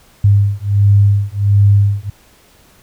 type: beating tone pair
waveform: sine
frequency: 100.4 / 101.8 Hz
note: G2 / G#2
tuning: +42 / -34 cents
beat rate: 1.4 Hz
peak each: -11 dBFS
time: 0.24-2.1 s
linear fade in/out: 5 ms
effects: pink hiss -48 dBFS RMS until 2.82 s